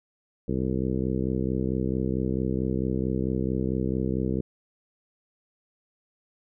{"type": "harmonic tone", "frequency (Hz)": 64.5, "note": "C2", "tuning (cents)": -24, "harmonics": [1, 2, 3, 4, 5, 6, 7, 8], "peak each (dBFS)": [-33, -31, -29, -33, -32, -34, -34, -43], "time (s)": [0.48, 4.41], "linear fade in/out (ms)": 5, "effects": []}